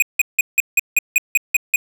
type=tone bursts; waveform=square; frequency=2483 Hz; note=D#7; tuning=4 cents flat; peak=-11 dBFS; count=10; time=0-1.76 s; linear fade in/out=2 ms; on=23 ms; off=170 ms; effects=none